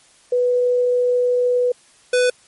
sine / square tone pair in turn, 493.2 / 497.2 Hz, B4 / B4, -2 / +12 cents, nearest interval unison, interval 14 cents, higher second, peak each -14 dBFS, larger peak neither, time 0.32-1.72 / 2.13-2.3 s, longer first, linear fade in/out 5 ms, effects white hiss -52 dBFS RMS until 2.47 s + MP3 48 kbps

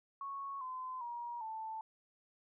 sine tone with pitch steps, 1105 / 1025.1 / 950.9 / 882.1 Hz, C#6 / C6 / A#5 / A5, -6 / -36 / +34 / +4 cents, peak -40 dBFS, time 0.21-1.81 s, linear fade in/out 2 ms, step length 400 ms, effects none

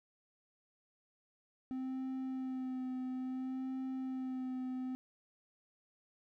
triangle tone with vibrato, 259 Hz, C4, 17 cents flat, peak -35 dBFS, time 1.71-4.95 s, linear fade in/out 0 ms, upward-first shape sine, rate 0.59 Hz, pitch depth 20 cents each way, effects none

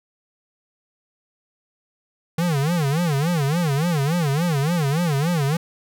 square tone with vibrato, 155.56 Hz, D#3, in tune, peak -19 dBFS, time 2.38-5.57 s, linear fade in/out 5 ms, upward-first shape sine, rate 3.5 Hz, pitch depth 230 cents each way, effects none

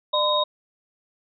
sine tone cluster, 601 / 1018 / 3746 Hz, D5 / C6 / A#7, +40 / -48 / +8 cents, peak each -23 dBFS, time 0.13-0.44 s, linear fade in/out 10 ms, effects none

